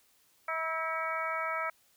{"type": "harmonic tone with a mistuned harmonic", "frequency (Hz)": 321.9, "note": "E4", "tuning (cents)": -41, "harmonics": [2, 3, 4, 5, 6, 7], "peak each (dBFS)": [-38, -40, -34, -42, -42, -38], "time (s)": [0.48, 1.7], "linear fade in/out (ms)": 5, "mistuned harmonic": 4, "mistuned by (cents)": 23, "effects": ["white hiss -67 dBFS RMS until 1.96 s"]}